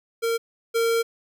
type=tone pair in turn; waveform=square; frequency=459.6 / 459.6 Hz; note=A#4 / A#4; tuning=-25 / -25 cents; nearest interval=unison; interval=0 cents; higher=neither; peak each=-22 / -20 dBFS; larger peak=second; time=0.22-0.38 / 0.74-1.03 s; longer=second; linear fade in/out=20 ms; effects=none

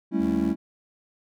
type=chord; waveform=triangle; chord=A dominant seventh; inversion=third; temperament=just; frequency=198 / 220 / 275 / 330 Hz; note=G3 / A3 / C#4 / E4; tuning=+18 / 0 / -14 / +2 cents; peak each=-25 dBFS; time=0.11-0.56 s; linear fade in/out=50 ms
type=tone; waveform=25% pulse; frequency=77.78 Hz; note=D#2; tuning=in tune; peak=-32 dBFS; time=0.18-0.55 s; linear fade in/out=50 ms
effects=none

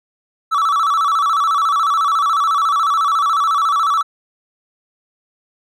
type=tone with vibrato; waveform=triangle; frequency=1227 Hz; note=D#6; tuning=25 cents flat; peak=-11 dBFS; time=0.51-4.03 s; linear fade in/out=20 ms; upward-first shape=square; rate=14 Hz; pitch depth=120 cents each way; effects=none

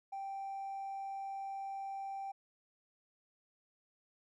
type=tone with hard clipping; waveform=triangle; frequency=783 Hz; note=G5; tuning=2 cents flat; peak=-39 dBFS; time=0.12-2.32 s; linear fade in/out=10 ms; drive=2 dB; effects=none

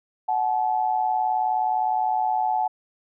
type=tone pair together; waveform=sine; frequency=742.6 / 862 Hz; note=F#5 / A5; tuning=+6 / -36 cents; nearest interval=minor third; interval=258 cents; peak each=-23 dBFS; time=0.28-2.68 s; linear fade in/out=10 ms; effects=none

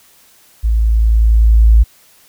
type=tone with level ramp; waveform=sine; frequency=55.3 Hz; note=A1; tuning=9 cents sharp; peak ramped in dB=-10 to -3 dBFS; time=0.63-1.84 s; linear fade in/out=20 ms; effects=white hiss -48 dBFS RMS until 2.28 s

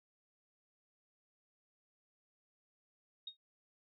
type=tone with exponential decay; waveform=sine; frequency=3729 Hz; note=A#7; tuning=in tune; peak=-39 dBFS; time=3.27-3.37 s; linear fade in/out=5 ms; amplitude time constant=20 ms; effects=none

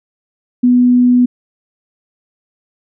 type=tone; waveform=sine; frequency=246.9 Hz; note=B3; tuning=in tune; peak=-6 dBFS; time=0.63-1.26 s; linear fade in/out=10 ms; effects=none

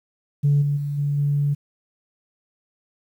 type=tone with level steps; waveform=sine; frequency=143.8 Hz; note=D3; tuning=36 cents flat; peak=-13 / -18 / -23 / -19 / -17 dBFS; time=0.43-1.55 s; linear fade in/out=20 ms; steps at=0.61 / 0.76 / 0.97 / 1.17 s; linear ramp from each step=20 ms; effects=tanh soft clip ceiling -11 dBFS + 9-bit

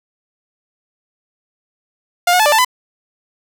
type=tone with pitch steps; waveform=sawtooth; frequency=704 / 724 / 868 / 590 / 884 / 1005 Hz; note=F5 / F#5 / A5 / D5 / A5 / B5; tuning=+14 / -38 / -24 / +8 / +8 / +30 cents; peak=-6 dBFS; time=2.27-2.648 s; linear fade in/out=5 ms; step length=63 ms; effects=none

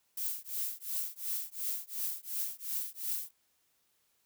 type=noise with tremolo; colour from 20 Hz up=violet; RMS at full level=-33 dBFS; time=0.17-3.31 s; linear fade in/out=5 ms; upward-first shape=triangle; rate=2.8 Hz; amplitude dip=100%; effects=white hiss -74 dBFS RMS until 4.25 s

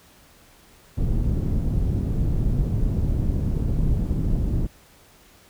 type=low-pass noise; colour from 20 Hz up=pink; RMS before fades=-22 dBFS; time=0.97-4.67 s; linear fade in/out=10 ms; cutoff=190 Hz; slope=12 dB/octave; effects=pink hiss -53 dBFS RMS until 5.49 s

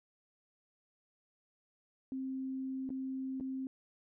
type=tone with dropouts; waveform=sine; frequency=263.8 Hz; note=C4; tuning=14 cents sharp; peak=-36 dBFS; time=2.12-3.67 s; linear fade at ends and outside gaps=1 ms; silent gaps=2.892-2.903 / 3.4-3.408 s; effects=none

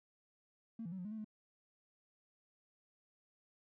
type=tone with pitch steps; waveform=triangle; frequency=226.9 / 167.9 / 189.5 / 178.5 / 210.4 / 220 / 213.8 Hz; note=A#3 / E3 / F#3 / F3 / G#3 / A3 / A3; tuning=-47 / +32 / +42 / +38 / +23 / 0 / -49 cents; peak=-38 dBFS; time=0.79-1.245 s; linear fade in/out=5 ms; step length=65 ms; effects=tanh soft clip ceiling -39 dBFS

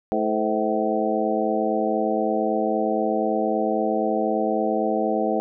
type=harmonic tone with a mistuned harmonic; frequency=108.7 Hz; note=A2; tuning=21 cents flat; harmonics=2 / 3 / 4 / 5 / 6 / 7; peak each=-27 / -27 / -27 / -27 / -27 / -27 dBFS; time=0.12-5.4 s; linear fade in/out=0 ms; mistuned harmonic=5; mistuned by=-81 cents; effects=none

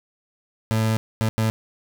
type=tone bursts at uneven times; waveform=30% pulse; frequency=110.6 Hz; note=A2; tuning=9 cents sharp; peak=-16 dBFS; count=3; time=0.71-0.97 / 1.21-1.29 / 1.38-1.5 s; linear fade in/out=0 ms; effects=none

